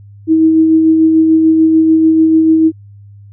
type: tone with tremolo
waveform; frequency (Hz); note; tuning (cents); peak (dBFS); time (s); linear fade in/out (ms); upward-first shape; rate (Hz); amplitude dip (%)
sine; 320; D#4; +49; -4; 0.27-2.72; 50; sine; 6.8; 30
effects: added 101 Hz sine -34 dBFS peak until 3.32 s